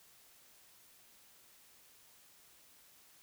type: silence
effects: white hiss -63 dBFS RMS until 3.22 s